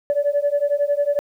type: beating tone pair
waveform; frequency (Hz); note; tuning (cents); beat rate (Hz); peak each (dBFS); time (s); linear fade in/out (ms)
sine; 571 / 582; D5 / D5; -49 / -16; 11; -19; 0.1-1.19; 0
effects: tanh soft clip ceiling -11 dBFS + 9-bit